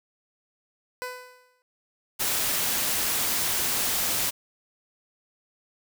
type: tone with exponential decay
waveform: 15% pulse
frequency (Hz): 501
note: B4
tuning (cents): +25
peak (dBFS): -23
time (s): 1.02-1.62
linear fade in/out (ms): 0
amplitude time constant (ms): 130
type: noise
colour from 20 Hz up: white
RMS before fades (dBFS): -26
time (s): 2.19-4.31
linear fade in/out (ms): 20
effects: none